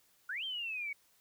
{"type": "exponential two-way sweep", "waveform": "sine", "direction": "up then down", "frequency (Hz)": [1396.9, 3200, 2217], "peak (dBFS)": -36, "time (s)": [0.29, 0.93], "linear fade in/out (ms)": 5, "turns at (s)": 0.44, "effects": ["white hiss -69 dBFS RMS until 1.2 s"]}